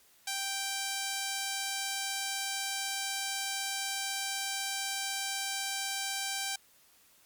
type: tone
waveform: 5% pulse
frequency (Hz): 784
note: G5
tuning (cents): 0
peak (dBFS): -21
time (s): 0.27-6.56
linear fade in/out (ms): 5
effects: white hiss -63 dBFS RMS until 7.25 s + Opus 48 kbps